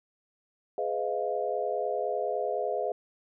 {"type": "chord", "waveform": "sine", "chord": "F half-diminished seventh", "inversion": "first", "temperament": "just", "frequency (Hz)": [419.1, 502.9, 628.6, 698.5], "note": ["Ab4", "Cb5", "Eb5", "F5"], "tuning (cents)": [16, 31, 18, 0], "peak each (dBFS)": -33, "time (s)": [0.78, 2.92], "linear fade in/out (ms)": 2, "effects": []}